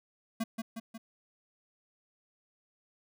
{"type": "tone with echo", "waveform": "square", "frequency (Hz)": 225.1, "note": "A3", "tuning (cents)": 40, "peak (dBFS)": -30, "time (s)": [0.4, 0.44], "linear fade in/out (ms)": 10, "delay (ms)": 180, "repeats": 3, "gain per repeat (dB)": -4, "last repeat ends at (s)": 0.98, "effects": []}